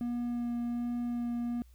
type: tone with vibrato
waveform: triangle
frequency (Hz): 239.4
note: A#3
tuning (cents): +46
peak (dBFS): -29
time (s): 0.01-1.62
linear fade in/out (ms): 0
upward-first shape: sine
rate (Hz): 1.3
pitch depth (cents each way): 9
effects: added 60 Hz sine -54 dBFS peak until 1.74 s + white hiss -70 dBFS RMS until 1.74 s